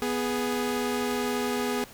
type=tone pair together; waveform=sawtooth; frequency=246.8 / 415.3 Hz; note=B3 / G#4; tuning=-1 / 0 cents; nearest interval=major sixth; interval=901 cents; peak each=-25 dBFS; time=0.02-1.84 s; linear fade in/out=0 ms; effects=pink hiss -48 dBFS RMS until 1.93 s